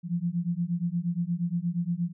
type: beating tone pair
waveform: sine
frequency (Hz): 168.6 / 177.1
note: E3 / F3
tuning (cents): +39 / +24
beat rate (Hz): 8.5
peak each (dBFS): -29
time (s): 0.03-2.13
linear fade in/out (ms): 50
effects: none